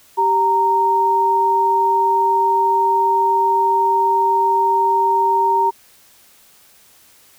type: tone pair together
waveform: sine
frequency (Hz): 390.1 / 927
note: G4 / A#5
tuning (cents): -8 / -10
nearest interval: octave + minor third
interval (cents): 1498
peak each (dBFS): -21 / -13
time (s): 0.17-5.71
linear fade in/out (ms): 20
effects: white hiss -50 dBFS RMS until 7.38 s